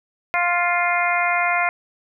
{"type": "harmonic tone", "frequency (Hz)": 350, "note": "F4", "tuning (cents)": 4, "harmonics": [2, 3, 4, 5, 6, 7], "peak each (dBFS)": [-22, -25, -25, -29, -22, -27], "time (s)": [0.34, 1.69], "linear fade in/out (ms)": 0, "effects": []}